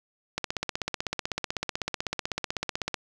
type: click train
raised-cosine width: 0.2 ms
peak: -11 dBFS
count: 42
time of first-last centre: 0.38-2.942 s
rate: 16 Hz
effects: none